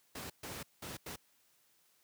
pink noise bursts at uneven times, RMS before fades -44 dBFS, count 4, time 0.15-0.3 / 0.43-0.63 / 0.82-0.97 / 1.06-1.16 s, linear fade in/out 5 ms, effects white hiss -71 dBFS RMS until 2.03 s + high-pass 80 Hz 12 dB/octave

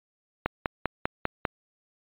click train, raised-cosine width 0.5 ms, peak -9 dBFS, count 6, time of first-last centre 0.46-1.452 s, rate 5.04 Hz, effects resampled to 8000 Hz

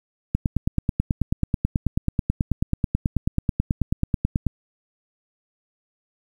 click train, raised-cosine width 5 ms, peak -7 dBFS, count 39, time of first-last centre 0.35-4.467 s, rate 9.23 Hz, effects 8-bit

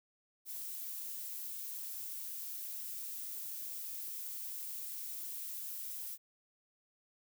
violet noise, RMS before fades -43 dBFS, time 0.45-6.18 s, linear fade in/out 50 ms, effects none

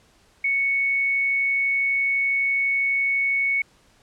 sine tone, 2217 Hz, C#7, in tune, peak -19 dBFS, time 0.44-3.62 s, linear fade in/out 5 ms, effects pink hiss -58 dBFS RMS until 4.02 s + low-pass 9000 Hz 12 dB/octave

